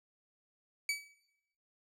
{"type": "tone with exponential decay", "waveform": "sawtooth", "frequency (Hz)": 2285, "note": "D7", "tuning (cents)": -48, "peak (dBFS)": -25, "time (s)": [0.89, 1.12], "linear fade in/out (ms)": 2, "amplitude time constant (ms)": 48, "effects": ["noise-tail reverb RT60 0.8 s tail -17 dB re dry", "low-pass 11000 Hz 12 dB/octave"]}